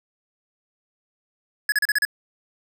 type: tone bursts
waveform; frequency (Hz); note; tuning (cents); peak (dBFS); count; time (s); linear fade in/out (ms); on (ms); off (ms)
square; 1692; G#6; +32; -18; 6; 1.69-2.051; 2; 31; 35
effects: none